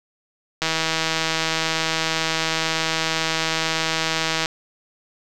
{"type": "click train", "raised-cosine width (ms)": 0.2, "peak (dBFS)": -4, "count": 619, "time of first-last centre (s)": [0.62, 4.459], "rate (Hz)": 161, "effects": []}